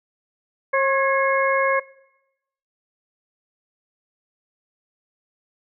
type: harmonic tone with a mistuned harmonic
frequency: 540 Hz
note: C#5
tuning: 45 cents flat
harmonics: 1 / 2 / 3 / 4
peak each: -19 / -22 / -24 / -25 dBFS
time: 0.73-1.8 s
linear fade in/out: 10 ms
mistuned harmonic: 3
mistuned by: +45 cents
effects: noise-tail reverb RT60 0.9 s tail -21 dB re dry